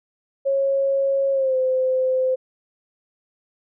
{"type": "tone with pitch glide", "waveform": "sine", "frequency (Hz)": [547, 516.9], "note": ["C#5", "C5"], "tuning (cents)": [-23, -21], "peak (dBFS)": -17, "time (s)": [0.45, 2.36], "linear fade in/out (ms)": 20, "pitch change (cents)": -98, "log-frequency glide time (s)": [1.32, 1.56], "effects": []}